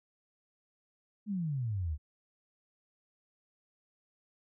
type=exponential sweep; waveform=sine; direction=down; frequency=217.8 to 70.7 Hz; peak=-31 dBFS; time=1.26-1.98 s; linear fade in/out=50 ms; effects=none